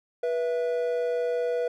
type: tone pair together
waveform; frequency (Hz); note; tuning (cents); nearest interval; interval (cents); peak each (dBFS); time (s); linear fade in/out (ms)
triangle; 486.9 / 662; B4 / E5; -25 / +7; perfect fourth; 532; -23 / -30; 0.23-1.68; 5
effects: none